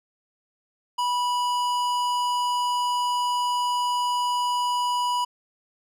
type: tone with tanh clipping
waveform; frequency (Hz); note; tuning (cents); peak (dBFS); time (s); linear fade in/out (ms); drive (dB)
sine; 980; B5; -14; -24; 0.98-5.25; 10; 17
effects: none